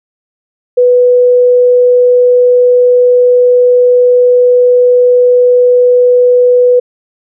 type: tone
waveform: sine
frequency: 493.9 Hz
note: B4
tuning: in tune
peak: -3 dBFS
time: 0.77-6.8 s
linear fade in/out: 10 ms
effects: none